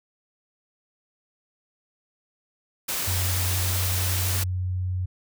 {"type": "noise", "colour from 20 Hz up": "white", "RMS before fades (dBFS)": -28, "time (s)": [2.88, 4.44], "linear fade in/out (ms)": 10}
{"type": "tone with pitch glide", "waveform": "sine", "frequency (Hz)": [91.1, 91.68], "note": ["F#2", "F#2"], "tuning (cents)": [-26, -15], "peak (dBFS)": -24, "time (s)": [3.07, 5.06], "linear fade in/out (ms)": 10, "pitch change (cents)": 11, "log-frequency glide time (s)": [3.96, 4.81]}
{"effects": []}